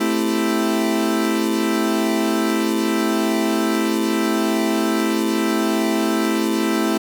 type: chord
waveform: 40% pulse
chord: A minor seventh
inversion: none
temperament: equal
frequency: 220 / 261.6 / 329.6 / 392 Hz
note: A3 / C4 / E4 / G4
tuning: 0 / 0 / 0 / 0 cents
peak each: -21 / -24 / -20 / -26 dBFS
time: 0-6.98 s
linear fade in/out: 10 ms
effects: none